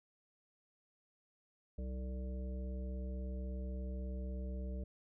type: harmonic tone with a mistuned harmonic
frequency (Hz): 63.7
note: C2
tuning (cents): -46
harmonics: 1 / 3 / 5 / 7 / 9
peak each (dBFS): -39 / -47 / -56 / -54 / -54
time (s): 1.78-4.84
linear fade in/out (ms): 5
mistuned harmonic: 9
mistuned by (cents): +42
effects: none